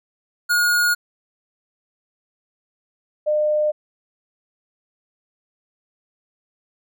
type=tone pair in turn; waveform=square / sine; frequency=1438 / 604.6 Hz; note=F#6 / D#5; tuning=-50 / -50 cents; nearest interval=octave + minor third; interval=1500 cents; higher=first; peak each=-16 dBFS; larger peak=neither; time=0.49-0.95 / 3.26-3.72 s; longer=neither; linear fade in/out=20 ms; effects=none